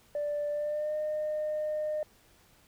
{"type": "tone with pitch glide", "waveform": "sine", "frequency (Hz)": [587.3, 610.1], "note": ["D5", "D#5"], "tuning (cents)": [0, -34], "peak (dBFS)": -28, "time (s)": [0.15, 2.03], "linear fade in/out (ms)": 2, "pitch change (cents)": 66, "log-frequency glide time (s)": [0.5, 0.96], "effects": ["tanh soft clip ceiling -26 dBFS", "pink hiss -62 dBFS RMS until 2.67 s"]}